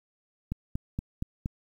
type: click train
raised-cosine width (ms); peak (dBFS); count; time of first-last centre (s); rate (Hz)
5; -18; 5; 0.52-1.459; 4.26
effects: 9-bit